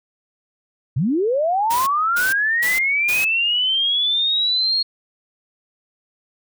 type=linear sweep; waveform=sine; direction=up; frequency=109.5 to 4310 Hz; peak=-16 dBFS; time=0.96-4.83 s; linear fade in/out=10 ms
type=noise bursts; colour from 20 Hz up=white; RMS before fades=-27 dBFS; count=4; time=1.7-3.25 s; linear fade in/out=10 ms; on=170 ms; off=290 ms
effects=none